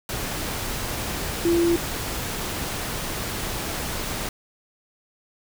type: tone in noise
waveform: sine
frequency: 340.6 Hz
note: F4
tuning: 43 cents flat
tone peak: -17 dBFS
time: 1.45-1.76 s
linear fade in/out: 2 ms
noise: pink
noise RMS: -29 dBFS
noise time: 0.09-4.29 s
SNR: +9 dB
effects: none